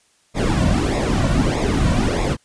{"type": "noise with flanger", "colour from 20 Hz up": "brown", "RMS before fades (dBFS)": -18, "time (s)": [0.34, 2.37], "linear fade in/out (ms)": 50, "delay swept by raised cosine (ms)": [0.66, 2.46], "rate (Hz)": 1.6, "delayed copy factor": -0.75, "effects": ["white hiss -59 dBFS RMS until 2.44 s", "resampled to 22050 Hz"]}